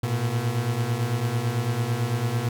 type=beating tone pair; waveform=40% pulse; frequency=112.4 / 121.4 Hz; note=A2 / B2; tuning=+37 / -29 cents; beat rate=9 Hz; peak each=-27 / -24 dBFS; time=0.03-2.49 s; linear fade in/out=5 ms; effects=none